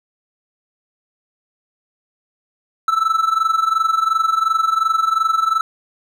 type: tone with amplitude modulation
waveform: triangle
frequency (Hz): 1318.5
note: E6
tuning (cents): 0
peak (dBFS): -9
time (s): 2.88-5.61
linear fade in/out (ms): 2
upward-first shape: sine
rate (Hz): 22.8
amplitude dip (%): 80
effects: none